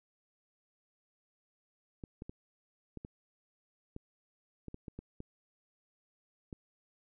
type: clicks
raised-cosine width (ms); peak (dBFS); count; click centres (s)
3; -30; 12; 2.038 / 2.221 / 2.295 / 2.973 / 3.049 / 3.964 / 4.683 / 4.744 / 4.882 / 4.99 / 5.204 / 6.528
effects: none